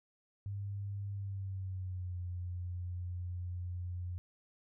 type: tone with pitch glide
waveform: sine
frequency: 100 to 89.09 Hz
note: G2 to F2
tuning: +35 to +35 cents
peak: -37 dBFS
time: 0.46-4.18 s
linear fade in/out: 0 ms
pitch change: -200 cents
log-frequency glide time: 1.13-2.19 s
effects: none